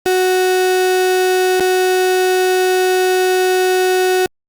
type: tone with dropouts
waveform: 35% pulse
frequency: 370 Hz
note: F#4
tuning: in tune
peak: -10 dBFS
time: 0.06-4.26 s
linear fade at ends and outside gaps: 0 ms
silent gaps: 1.598-1.606 s
effects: Opus 48 kbps